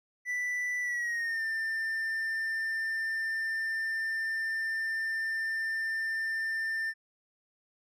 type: tone with pitch glide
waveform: triangle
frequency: 1977 to 1792.1 Hz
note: B6 to A6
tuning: +1 to +31 cents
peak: -28 dBFS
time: 0.25-6.94 s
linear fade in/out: 50 ms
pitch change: -170 cents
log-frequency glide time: 0.81-1.44 s
effects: none